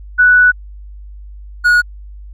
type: tone pair in turn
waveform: sine / triangle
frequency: 1480 / 1452.9 Hz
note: F#6 / F#6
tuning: 0 / -32 cents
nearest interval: unison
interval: 32 cents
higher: first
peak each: -5 dBFS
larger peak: neither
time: 0.18-0.52 / 1.64-1.82 s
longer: first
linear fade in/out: 20 ms
effects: added 50 Hz sine -30 dBFS peak until 2.33 s